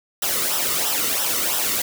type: noise with flanger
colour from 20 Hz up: white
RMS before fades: -22 dBFS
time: 0.22-1.82 s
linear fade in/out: 5 ms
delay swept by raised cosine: 0.44 to 1.25 ms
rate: 3 Hz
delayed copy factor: -0.65
effects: none